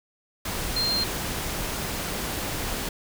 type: tone in noise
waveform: sine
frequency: 4186 Hz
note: C8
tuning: in tune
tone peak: -23 dBFS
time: 0.76-1.04 s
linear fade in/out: 5 ms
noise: pink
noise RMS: -30 dBFS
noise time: 0.45-2.89 s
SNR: +4 dB
effects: none